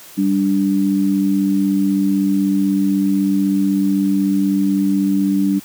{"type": "tone pair together", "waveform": "sine", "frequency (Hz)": [196, 292.1], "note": ["G3", "D4"], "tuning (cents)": [0, -9], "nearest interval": "perfect fifth", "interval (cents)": 691, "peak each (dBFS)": [-16, -16], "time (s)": [0.17, 5.6], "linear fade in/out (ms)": 20, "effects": ["white hiss -40 dBFS RMS until 5.64 s", "high-pass 60 Hz 12 dB/octave"]}